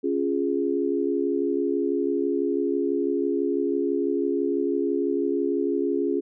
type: chord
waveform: sine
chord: Db major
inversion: none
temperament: equal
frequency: 277.2 / 349.2 / 415.3 Hz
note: Db4 / F4 / Ab4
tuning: 0 / 0 / 0 cents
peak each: -26 dBFS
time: 0.03-6.21 s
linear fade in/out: 20 ms
effects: none